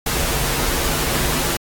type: noise with comb filter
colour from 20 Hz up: pink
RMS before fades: -20 dBFS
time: 0.06-1.57 s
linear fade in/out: 5 ms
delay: 9.9 ms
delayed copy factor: -0.6
effects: AAC 64 kbps